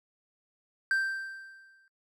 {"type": "tone with exponential decay", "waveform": "triangle", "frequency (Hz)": 1568, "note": "G6", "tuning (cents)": 0, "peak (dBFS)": -21, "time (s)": [0.91, 1.88], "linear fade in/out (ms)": 1, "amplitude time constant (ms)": 210, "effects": ["noise-tail reverb RT60 0.1 s tail -22 dB re dry"]}